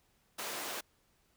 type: high-pass noise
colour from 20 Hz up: pink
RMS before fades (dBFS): -40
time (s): 0.38-0.81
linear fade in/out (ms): 10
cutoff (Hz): 430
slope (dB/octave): 12
effects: pink hiss -72 dBFS RMS until 1.36 s